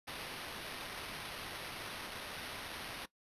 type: noise with sample-and-hold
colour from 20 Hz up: white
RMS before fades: -45 dBFS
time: 0.07-3.06 s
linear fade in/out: 10 ms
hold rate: 7350 Hz
effects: noise-tail reverb RT60 0.1 s tail -19 dB re dry + resampled to 32000 Hz